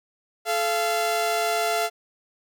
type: tone pair together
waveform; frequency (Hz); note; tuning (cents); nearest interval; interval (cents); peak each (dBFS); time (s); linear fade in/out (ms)
sawtooth; 432.8 / 687; A4 / F5; -29 / -29; minor sixth; 800; -24 / -19; 0.45-1.9; 50
effects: none